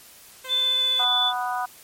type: tone with vibrato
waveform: 10% pulse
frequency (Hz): 516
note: C5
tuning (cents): -24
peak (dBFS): -27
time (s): 0.44-1.05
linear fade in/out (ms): 10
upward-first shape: sine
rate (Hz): 15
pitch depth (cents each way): 16
type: tone with pitch glide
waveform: sine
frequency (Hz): 3526 to 3481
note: A7 to A7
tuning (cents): +3 to -19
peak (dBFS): -19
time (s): 0.48-1.33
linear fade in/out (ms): 50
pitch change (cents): -22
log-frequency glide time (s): 0.61-0.97
type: harmonic tone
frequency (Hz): 246.9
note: B3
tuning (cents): 0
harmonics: 3 / 4 / 5 / 6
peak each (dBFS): -27 / -29 / -31 / -33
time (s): 0.99-1.66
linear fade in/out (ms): 10
effects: white hiss -48 dBFS RMS until 1.83 s + MP3 64 kbps